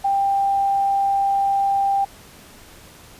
sine tone, 791 Hz, G5, 15 cents sharp, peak -16 dBFS, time 0.04-2.05 s, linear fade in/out 10 ms, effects pink hiss -45 dBFS RMS until 3.19 s + resampled to 32000 Hz

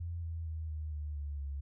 sine tone with pitch steps, 85 / 82.29 / 79.68 / 77.14 / 74.68 / 72.31 / 70.01 Hz, F2 / E2 / D#2 / D#2 / D2 / D2 / C#2, -46 / -2 / +42 / -14 / +30 / -26 / +18 cents, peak -36 dBFS, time 0-1.61 s, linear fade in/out 10 ms, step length 230 ms, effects none

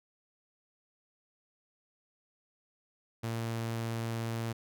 sawtooth tone, 114.6 Hz, A#2, 29 cents flat, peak -29 dBFS, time 3.23-4.53 s, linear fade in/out 10 ms, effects none

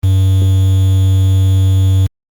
triangle tone with quantisation, 95.2 Hz, F#2, 50 cents sharp, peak -5 dBFS, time 0.03-2.07 s, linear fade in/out 10 ms, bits 5, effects Opus 32 kbps

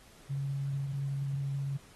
sine tone, 138.59 Hz, C#3, in tune, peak -31 dBFS, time 0.29-1.78 s, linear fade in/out 20 ms, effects pink hiss -58 dBFS RMS until 1.95 s + AAC 32 kbps

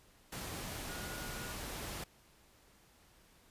sine tone in noise, 1443 Hz, F#6, 44 cents flat, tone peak -49 dBFS, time 0.89-1.52 s, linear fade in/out 5 ms, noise pink, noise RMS -43 dBFS, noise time 0.32-2.04 s, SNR -9 dB, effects pink hiss -65 dBFS RMS until 3.5 s + resampled to 32000 Hz

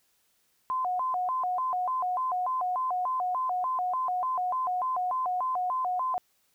sine tone with vibrato, 866 Hz, A5, 28 cents flat, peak -26 dBFS, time 0.7-6.18 s, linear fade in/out 0 ms, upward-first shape square, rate 3.4 Hz, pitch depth 300 cents each way, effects white hiss -70 dBFS RMS until 6.54 s

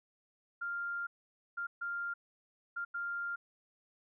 sine tone bursts at uneven times, 1396.9 Hz, F6, in tune, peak -35 dBFS, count 5, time 0.61-1.07 / 1.57-1.67 / 1.81-2.14 / 2.76-2.85 / 2.94-3.36 s, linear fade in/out 10 ms, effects none

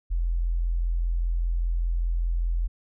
sine tone, 42.53 Hz, F1, 45 cents flat, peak -22 dBFS, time 0.1-2.68 s, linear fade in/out 20 ms, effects none

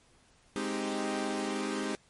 sawtooth chord, Ab major seventh, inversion none, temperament equal, 207.7 / 261.6 / 311.1 / 392 Hz, Ab3 / C4 / Eb4 / G4, 0 / 0 / 0 / 0 cents, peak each -33 dBFS, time 0.56-1.95 s, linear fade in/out 0 ms, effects pink hiss -64 dBFS RMS until 2.09 s + MP3 48 kbps

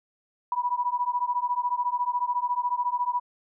sine beating tone pair, 972 / 986 Hz, B5 / B5, -28 / -3 cents, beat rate 14 Hz, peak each -27 dBFS, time 0.52-3.2 s, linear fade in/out 2 ms, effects none

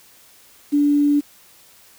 sine tone with quantisation, 290 Hz, D4, 22 cents flat, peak -13 dBFS, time 0.72-1.21 s, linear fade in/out 20 ms, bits 7, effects white hiss -50 dBFS RMS until 1.98 s

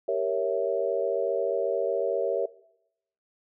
sine chord, G diminished seventh, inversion none, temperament equal, 392 / 466.2 / 554.4 / 659.3 Hz, G4 / Bb4 / Db5 / Fb5, 0 / 0 / 0 / 0 cents, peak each -31 / -29 / -28 / -30 dBFS, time 0.08-2.46 s, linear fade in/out 5 ms, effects noise-tail reverb RT60 0.8 s tail -20 dB re dry

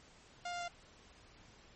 sawtooth tone with pitch steps, 705 / 700.5 / 696.1 Hz, F5 / F5 / F5, +16 / +5 / -6 cents, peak -35 dBFS, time 0.45-0.681 s, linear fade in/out 5 ms, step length 77 ms, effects pink hiss -61 dBFS RMS until 1.75 s + MP3 32 kbps

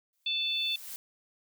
blue noise with exponential growth, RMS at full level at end -39 dBFS, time 0.13-0.96 s, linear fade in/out 0 ms, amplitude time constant 180 ms
harmonic tone, 880 Hz, A5, in tune, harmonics 3 / 4 / 5, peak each -35 / -29 / -40 dBFS, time 0.26-0.76 s, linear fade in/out 5 ms
effects none

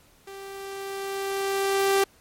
sawtooth tone with level ramp, 392 Hz, G4, in tune, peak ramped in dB -35 to -14 dBFS, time 0.27-2.04 s, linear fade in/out 5 ms, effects pink hiss -58 dBFS RMS until 2.2 s + MP3 64 kbps

